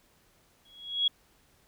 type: tone with exponential growth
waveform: sine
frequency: 3327 Hz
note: G#7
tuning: 2 cents sharp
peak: -20 dBFS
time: 0.65-1.08 s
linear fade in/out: 5 ms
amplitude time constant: 93 ms
effects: pink hiss -65 dBFS RMS until 1.67 s